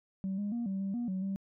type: tone with pitch steps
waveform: sine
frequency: 191.8 / 204.5 / 236.4 / 193.1 / 195.2 / 239.8 / 187.9 / 194.6 Hz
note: G3 / G#3 / A#3 / G3 / G3 / A#3 / F#3 / G3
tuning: -37 / -26 / +24 / -26 / -7 / +49 / +27 / -12 cents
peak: -30 dBFS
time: 0.24-1.36 s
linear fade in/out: 0 ms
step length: 140 ms
effects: tanh soft clip ceiling -29 dBFS